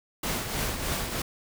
pink noise with tremolo, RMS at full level -28 dBFS, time 0.23-1.22 s, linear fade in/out 5 ms, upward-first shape triangle, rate 3.2 Hz, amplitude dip 55%, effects none

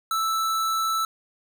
square tone, 1318.5 Hz, E6, in tune, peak -23 dBFS, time 0.11-1.05 s, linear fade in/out 2 ms, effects none

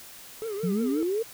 triangle tone with vibrato, 424.5 Hz, G#4, 38 cents sharp, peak -28 dBFS, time 0.42-1.03 s, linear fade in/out 0 ms, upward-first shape triangle, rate 5.7 Hz, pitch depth 160 cents each way
sine exponential sweep, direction up, 168.7 to 470.3 Hz, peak -24 dBFS, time 0.63-1.23 s, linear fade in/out 10 ms
effects white hiss -46 dBFS RMS until 1.33 s

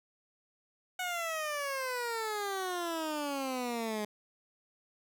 15% pulse exponential sweep, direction down, 740 to 207.7 Hz, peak -27 dBFS, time 0.99-4.05 s, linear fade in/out 5 ms, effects none

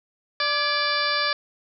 harmonic tone with a mistuned harmonic, 587.3 Hz, D5, in tune, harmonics 1 / 2 / 3 / 4 / 5 / 6 / 7 / 8 / 9, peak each -31 / -27 / -27 / -30 / -38 / -31 / -33 / -27 / -36 dBFS, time 0.4-1.33 s, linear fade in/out 2 ms, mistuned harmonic 3, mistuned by -63 cents, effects none

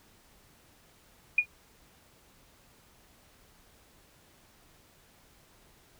sine tone with exponential decay, 2442 Hz, D#7, 33 cents flat, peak -16 dBFS, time 1.38-1.46 s, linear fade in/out 5 ms, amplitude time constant 17 ms, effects pink hiss -61 dBFS RMS until 5.99 s

